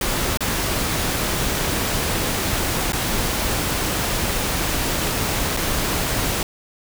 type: noise with dropouts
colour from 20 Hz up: pink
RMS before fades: -22 dBFS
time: 0.01-6.43 s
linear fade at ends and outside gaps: 2 ms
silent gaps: 0.373-0.406 / 2.922-2.931 / 5.567-5.571 s
effects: none